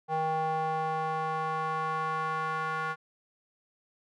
square tone with band-pass filter sweep, 158.3 Hz, D#3, 30 cents sharp, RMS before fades -31 dBFS, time 0.08-2.96 s, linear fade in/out 50 ms, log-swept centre 780 to 1300 Hz, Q 3.4, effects none

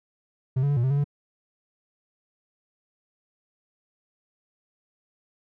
triangle tone with pitch steps, 130.2 / 142 / 143.9 / 119.1 / 131.6 / 141.6 / 144.2 Hz, C3 / C#3 / D3 / A#2 / C3 / C#3 / D3, -8 / +42 / -35 / +38 / +10 / +37 / -31 cents, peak -18 dBFS, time 0.56-1.043 s, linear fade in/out 10 ms, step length 69 ms, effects none

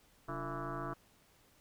sine tone with frequency modulation, 510 Hz, C5, 44 cents flat, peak -37 dBFS, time 0.28-0.94 s, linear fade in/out 10 ms, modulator 161 Hz, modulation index 5.5, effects pink hiss -67 dBFS RMS until 1.6 s

